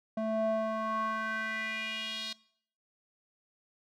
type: tone with band-pass filter sweep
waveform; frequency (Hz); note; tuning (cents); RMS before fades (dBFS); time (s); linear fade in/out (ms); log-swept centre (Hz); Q
square; 220; A3; 0; -33; 0.17-2.33; 5; 490 to 4000; 3.7
effects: noise-tail reverb RT60 0.6 s tail -21 dB re dry